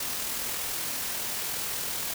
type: noise with amplitude modulation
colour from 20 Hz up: white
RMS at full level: -31 dBFS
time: 0-2.14 s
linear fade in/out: 5 ms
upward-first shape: sine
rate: 41 Hz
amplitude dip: 25%
effects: none